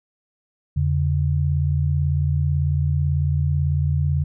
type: tone pair together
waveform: sine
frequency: 84.2 / 142.3 Hz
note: E2 / C#3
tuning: +37 / +46 cents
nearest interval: major sixth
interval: 909 cents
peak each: -20 dBFS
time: 0.76-4.24 s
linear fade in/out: 10 ms
effects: none